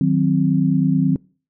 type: chord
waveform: sine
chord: C diminished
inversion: first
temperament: equal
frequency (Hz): 155.56 / 185 / 261.6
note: Eb3 / Gb3 / C4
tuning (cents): 0 / 0 / 0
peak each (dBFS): -18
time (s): 0.01-1.16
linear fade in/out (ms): 2
effects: noise-tail reverb RT60 0.4 s tail -25 dB re dry